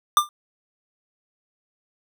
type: tone with exponential decay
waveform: square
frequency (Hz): 1193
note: D6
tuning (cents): +27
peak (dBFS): -10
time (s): 0.17-0.29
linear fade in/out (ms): 1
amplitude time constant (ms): 26
effects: none